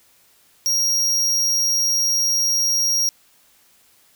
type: tone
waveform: 45% pulse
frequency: 5630 Hz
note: F8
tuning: 13 cents sharp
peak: -17 dBFS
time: 0.66-3.09 s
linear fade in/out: 0 ms
effects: white hiss -56 dBFS RMS until 4.15 s